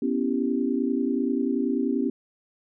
sine chord, C# half-diminished seventh, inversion third, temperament equal, 246.9 / 277.2 / 329.6 / 392 Hz, B3 / C#4 / E4 / G4, 0 / 0 / 0 / 0 cents, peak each -26 / -26 / -31 / -30 dBFS, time 0.02-2.1 s, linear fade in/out 5 ms, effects none

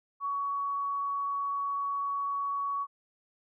sine tone, 1123 Hz, C#6, 22 cents sharp, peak -29 dBFS, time 0.2-2.87 s, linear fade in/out 50 ms, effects none

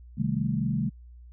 sine chord, A half-diminished seventh, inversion first, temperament equal, 130.81 / 155.56 / 196 / 220 Hz, C3 / Eb3 / G3 / A3, 0 / 0 / 0 / 0 cents, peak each -30 dBFS, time 0.17-0.9 s, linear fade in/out 20 ms, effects added 60 Hz sine -45 dBFS peak until 1.32 s

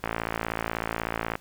click train, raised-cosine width 0.5 ms, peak -12 dBFS, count 75, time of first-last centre 0.04-1.354 s, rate 56.3 Hz, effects pink hiss -55 dBFS RMS until 1.4 s

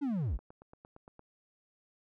triangle linear sweep, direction down, 299.8 to 33.91 Hz, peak -28 dBFS, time 0.01-0.38 s, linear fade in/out 20 ms
click train, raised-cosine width 1 ms, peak -38 dBFS, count 8, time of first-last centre 0.39-1.194 s, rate 8.71 Hz
effects none

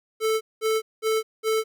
square tone bursts, 440 Hz, A4, in tune, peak -21 dBFS, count 4, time 0.2-1.64 s, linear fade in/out 50 ms, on 210 ms, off 200 ms, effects none

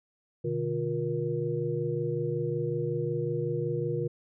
sine tone cluster, 127 / 152.4 / 355.1 / 473.4 Hz, B2 / D#3 / F4 / A#4, +49 / -36 / +29 / +27 cents, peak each -34 / -33 / -33 / -32 dBFS, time 0.44-4.08 s, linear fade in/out 10 ms, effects none

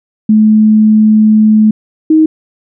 sine tone pair in turn, 215.6 / 314.4 Hz, A3 / D#4, -35 / +18 cents, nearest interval perfect fifth, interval 653 cents, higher second, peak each -3 dBFS, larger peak neither, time 0.29-1.71 / 2.1-2.26 s, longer first, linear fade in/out 5 ms, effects none

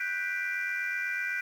sine chord, G major seventh, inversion third, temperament equal with one note detuned, 1480 / 1568 / 1975.5 / 2370 Hz, F#6 / G6 / B6 / D7, 0 / 0 / 0 / +15 cents, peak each -34 dBFS, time 0-1.41 s, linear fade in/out 5 ms, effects tanh soft clip ceiling -23 dBFS + 9-bit

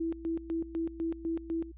sine tone with tremolo, 329.6 Hz, E4, in tune, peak -29 dBFS, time 0-1.72 s, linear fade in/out 10 ms, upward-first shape square, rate 4 Hz, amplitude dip 80%, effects added 60 Hz sine -47 dBFS peak until 1.77 s + resampled to 8000 Hz

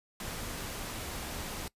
pink noise, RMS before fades -39 dBFS, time 0.2-1.68 s, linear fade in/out 2 ms, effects noise-tail reverb RT60 0.1 s tail -22 dB re dry + resampled to 32000 Hz

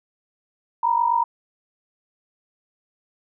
sine tone pair together, 932.3 / 980.6 Hz, A#5 / B5, 0 / -13 cents, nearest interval minor second, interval 87 cents, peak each -19 / -21 dBFS, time 0.83-1.24 s, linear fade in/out 5 ms, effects none

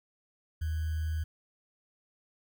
sine tone with sample-and-hold, 79 Hz, D#2, 27 cents sharp, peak -29 dBFS, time 0.61-1.24 s, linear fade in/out 10 ms, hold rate 1575 Hz, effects none

